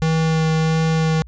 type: tone with vibrato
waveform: square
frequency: 160 Hz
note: D#3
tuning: 49 cents sharp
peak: -16 dBFS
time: 0.02-1.22 s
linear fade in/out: 0 ms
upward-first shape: sine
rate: 1.5 Hz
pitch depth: 9 cents each way
effects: added 60 Hz sine -37 dBFS peak until 1.27 s + resampled to 16000 Hz